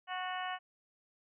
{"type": "harmonic tone with a mistuned harmonic", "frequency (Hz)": 368.2, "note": "F#4", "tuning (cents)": -8, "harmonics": [2, 3, 4, 5, 6, 7, 8], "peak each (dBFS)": [-39, -42, -45, -44, -50, -51, -46], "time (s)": [0.07, 0.59], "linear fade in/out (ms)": 50, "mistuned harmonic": 5, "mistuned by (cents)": -19, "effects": []}